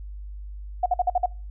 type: tone bursts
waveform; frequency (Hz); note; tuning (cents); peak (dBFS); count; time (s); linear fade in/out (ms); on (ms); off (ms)
sine; 725; F#5; -35; -17; 6; 0.83-1.26; 5; 30; 50
effects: noise-tail reverb RT60 0.4 s tail -26 dB re dry + added 50 Hz sine -34 dBFS peak until 1.5 s